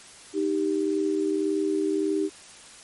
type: tone pair together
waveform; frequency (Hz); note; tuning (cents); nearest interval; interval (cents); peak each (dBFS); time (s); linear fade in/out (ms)
sine; 310.3 / 392; D#4 / G4; -5 / 0; major third; 405; -25; 0.33-2.3; 50
effects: white hiss -47 dBFS RMS until 2.83 s + MP3 48 kbps